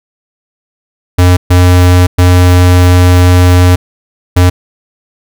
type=tone bursts at uneven times; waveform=square; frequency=89.7 Hz; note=F2; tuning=47 cents sharp; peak=-3 dBFS; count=4; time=1.18-1.37 / 1.5-2.07 / 2.18-3.76 / 4.36-4.5 s; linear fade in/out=10 ms; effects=none